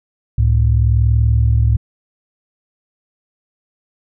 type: tone pair together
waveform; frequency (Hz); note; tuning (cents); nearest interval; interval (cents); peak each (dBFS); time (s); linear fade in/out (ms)
sine; 69.3 / 110.1; C#2 / A2; 0 / +2; minor sixth; 802; -12; 0.38-1.77; 5
effects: tanh soft clip ceiling -3 dBFS